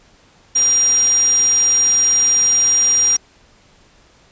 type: tone in noise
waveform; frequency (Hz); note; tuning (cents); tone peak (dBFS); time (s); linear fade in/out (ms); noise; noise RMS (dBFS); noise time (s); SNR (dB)
sine; 5700; F8; +34; -11; 0.55-3.17; 10; white; -26; 0.55-3.17; +12
effects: pink hiss -51 dBFS RMS until 4.31 s + resampled to 16000 Hz